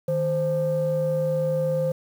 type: tone pair together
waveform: sine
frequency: 155.19 / 522 Hz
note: D#3 / C5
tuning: -4 / -4 cents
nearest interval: octave + major sixth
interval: 2100 cents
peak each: -25 / -21 dBFS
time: 0.08-1.92 s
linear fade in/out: 5 ms
effects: tanh soft clip ceiling -16 dBFS + 8-bit